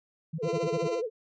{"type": "tone bursts", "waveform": "sine", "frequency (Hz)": 160.2, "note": "E3", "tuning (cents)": -49, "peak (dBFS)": -30, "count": 6, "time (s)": [0.33, 0.877], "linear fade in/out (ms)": 10, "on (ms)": 57, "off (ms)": 41}
{"type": "tone with vibrato", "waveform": "sine", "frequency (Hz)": 470, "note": "A#4", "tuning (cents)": 14, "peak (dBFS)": -28, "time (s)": [0.38, 1.1], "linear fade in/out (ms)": 50, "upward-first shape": "sine", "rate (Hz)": 14, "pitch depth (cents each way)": 160}
{"type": "tone with tremolo", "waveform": "20% pulse", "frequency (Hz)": 340.6, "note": "F4", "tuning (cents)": -43, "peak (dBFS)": -26, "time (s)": [0.42, 1.02], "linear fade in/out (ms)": 50, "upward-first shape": "sine", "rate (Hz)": 16, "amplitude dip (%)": 50}
{"effects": ["resampled to 16000 Hz"]}